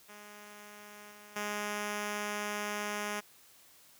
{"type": "tone with level steps", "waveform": "5% pulse", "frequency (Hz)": 207.7, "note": "G#3", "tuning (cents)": 0, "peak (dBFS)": [-38, -41, -23], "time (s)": [0.08, 3.21], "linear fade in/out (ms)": 20, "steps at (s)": [1.11, 1.36], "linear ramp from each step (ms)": 2, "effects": ["white hiss -60 dBFS RMS until 3.99 s", "high-pass 60 Hz 12 dB/octave"]}